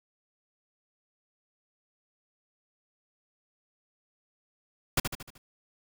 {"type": "noise with echo", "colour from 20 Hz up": "pink", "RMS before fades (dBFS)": -24, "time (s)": [4.97, 5], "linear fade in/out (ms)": 5, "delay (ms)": 76, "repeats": 5, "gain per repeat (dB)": -6, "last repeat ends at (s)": 5.38, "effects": []}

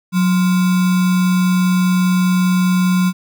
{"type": "tone with sample-and-hold", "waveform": "sine", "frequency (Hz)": 182.5, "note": "F#3", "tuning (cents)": -24, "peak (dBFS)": -11, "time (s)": [0.12, 3.13], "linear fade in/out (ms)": 50, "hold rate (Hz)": 1225, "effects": []}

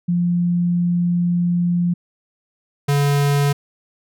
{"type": "tone pair in turn", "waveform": ["sine", "square"], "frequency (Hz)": [174.61, 142.69], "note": ["F3", "D3"], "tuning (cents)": [0, -50], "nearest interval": "minor third", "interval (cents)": 350, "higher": "first", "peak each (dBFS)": -15, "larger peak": "neither", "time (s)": [[0.08, 1.94], [2.88, 3.53]], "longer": "first", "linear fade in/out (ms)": 10, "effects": []}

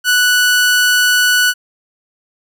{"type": "tone", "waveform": "sawtooth", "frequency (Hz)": 1480, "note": "F#6", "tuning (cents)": 0, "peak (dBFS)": -6, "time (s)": [0.04, 1.54], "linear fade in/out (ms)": 50, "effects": []}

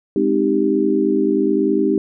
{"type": "chord", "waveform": "sine", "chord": "Ab major seventh", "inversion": "none", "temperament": "equal", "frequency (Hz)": [207.7, 261.6, 311.1, 392], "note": ["Ab3", "C4", "Eb4", "G4"], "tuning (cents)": [0, 0, 0, 0], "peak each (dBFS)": [-22, -21, -18, -18], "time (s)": [0.16, 1.98], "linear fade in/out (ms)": 2, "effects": []}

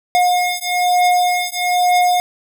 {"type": "beating tone pair", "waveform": "square", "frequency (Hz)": [717, 718.1], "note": ["F5", "F5"], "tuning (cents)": [45, 48], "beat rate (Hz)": 1.1, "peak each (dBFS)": -17, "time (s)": [0.15, 2.2], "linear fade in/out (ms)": 0, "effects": []}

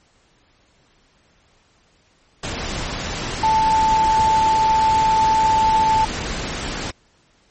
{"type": "tone in noise", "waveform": "sine", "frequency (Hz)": 880, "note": "A5", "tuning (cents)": 0, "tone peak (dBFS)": -13, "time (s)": [3.43, 6.05], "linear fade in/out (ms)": 5, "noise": "pink", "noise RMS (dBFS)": -26, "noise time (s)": [2.43, 6.91], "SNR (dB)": 10, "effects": ["pink hiss -58 dBFS RMS until 7.5 s", "MP3 32 kbps"]}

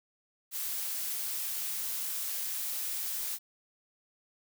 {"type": "noise", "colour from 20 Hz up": "blue", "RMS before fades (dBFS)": -35, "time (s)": [0.51, 3.39], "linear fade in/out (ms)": 50, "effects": []}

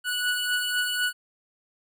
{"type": "beating tone pair", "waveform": "25% pulse", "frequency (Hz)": [1472, 1476], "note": ["F#6", "F#6"], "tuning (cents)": [-9, -5], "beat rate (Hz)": 4, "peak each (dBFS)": [-22, -27], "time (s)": [0.04, 1.13], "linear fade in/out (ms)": 50, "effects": []}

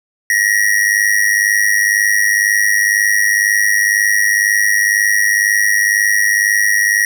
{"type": "tone with amplitude modulation", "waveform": "square", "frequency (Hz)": 1897, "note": "A#6", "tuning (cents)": 30, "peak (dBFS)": -8, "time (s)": [0.3, 7.05], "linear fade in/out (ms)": 2, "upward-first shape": "sine", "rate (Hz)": 102, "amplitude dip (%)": 75, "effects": []}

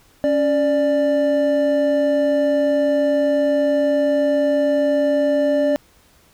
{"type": "tone pair together", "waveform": "triangle", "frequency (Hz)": [278.4, 590], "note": ["C#4", "D5"], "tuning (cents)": [8, 8], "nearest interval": "octave + minor second", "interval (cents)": 1300, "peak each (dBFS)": [-18, -14], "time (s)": [0.24, 5.76], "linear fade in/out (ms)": 0, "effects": ["pink hiss -54 dBFS RMS until 6.33 s"]}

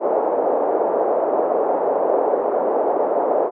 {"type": "band-pass noise", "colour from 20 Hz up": "pink", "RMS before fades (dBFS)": -19, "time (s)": [0, 3.51], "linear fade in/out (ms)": 50, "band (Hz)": [430, 740], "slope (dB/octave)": 24, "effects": []}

